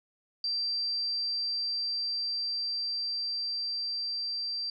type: tone with level ramp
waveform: sine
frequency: 4700 Hz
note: D8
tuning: 1 cent sharp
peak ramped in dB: -28 to -31 dBFS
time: 0.44-4.7 s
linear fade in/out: 2 ms
effects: none